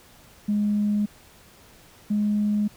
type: tone pair in turn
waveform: sine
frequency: 207.7 / 208.6 Hz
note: G#3 / G#3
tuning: 0 / +8 cents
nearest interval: unison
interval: 8 cents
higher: second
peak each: -19 dBFS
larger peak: neither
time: 0.48-1.06 / 2.1-2.68 s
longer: neither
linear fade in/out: 10 ms
effects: tanh soft clip ceiling -15 dBFS + pink hiss -52 dBFS RMS until 2.76 s